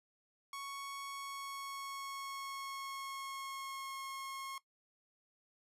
sawtooth tone with pitch glide, 1108.7 to 1082.8 Hz, C#6 to C#6, 0 to -41 cents, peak -39 dBFS, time 0.53-4.58 s, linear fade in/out 2 ms, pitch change -41 cents, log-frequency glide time 1.06-4 s, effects noise-tail reverb RT60 0.1 s tail -17 dB re dry + resampled to 32000 Hz

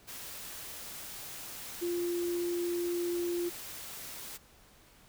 sine tone in noise, 348.2 Hz, F4, 5 cents flat, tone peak -30 dBFS, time 1.81-3.5 s, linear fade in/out 20 ms, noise white, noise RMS -44 dBFS, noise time 0.07-4.38 s, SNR +11 dB, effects pink hiss -60 dBFS RMS until 5.08 s

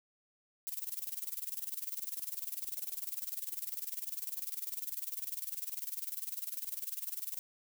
violet noise with tremolo, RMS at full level -38 dBFS, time 0.67-7.39 s, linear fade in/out 0 ms, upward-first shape square, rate 20 Hz, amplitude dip 80%, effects none

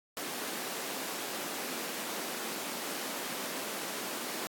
pink high-pass noise, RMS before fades -38 dBFS, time 0.17-4.47 s, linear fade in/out 0 ms, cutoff 230 Hz, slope 24 dB/octave, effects AAC 64 kbps

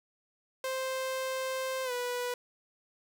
sawtooth tone with pitch glide, 523.3 to 491.1 Hz, C5 to B4, 0 to -10 cents, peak -28 dBFS, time 0.64-2.34 s, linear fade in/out 2 ms, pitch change -110 cents, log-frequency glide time 1.84-1.92 s, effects none

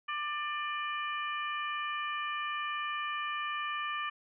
harmonic tone with a mistuned harmonic, 593 Hz, D5, 17 cents sharp, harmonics 2 / 3 / 4 / 5, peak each -35 / -39 / -41 / -43 dBFS, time 0.08-4.1 s, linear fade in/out 10 ms, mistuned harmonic 4, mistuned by +16 cents, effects none

